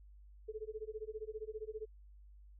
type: tone with tremolo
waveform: sine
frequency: 433.5 Hz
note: A4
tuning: 26 cents flat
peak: -38 dBFS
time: 0.48-1.86 s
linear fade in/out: 10 ms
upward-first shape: sine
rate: 15 Hz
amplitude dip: 100%
effects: added 50 Hz sine -55 dBFS peak until 2.59 s